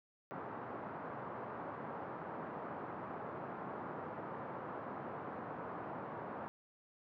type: band-pass noise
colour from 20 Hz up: white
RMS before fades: -45 dBFS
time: 0.31-6.48 s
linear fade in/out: 0 ms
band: 110 to 1200 Hz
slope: 24 dB/octave
effects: none